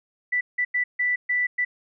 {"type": "tone bursts at uneven times", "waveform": "sine", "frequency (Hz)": 1975.5, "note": "B6", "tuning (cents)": 0, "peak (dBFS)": -20, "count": 6, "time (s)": [[0.32, 0.41], [0.58, 0.65], [0.74, 0.84], [0.99, 1.16], [1.29, 1.47], [1.58, 1.65]], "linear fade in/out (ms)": 10, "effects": []}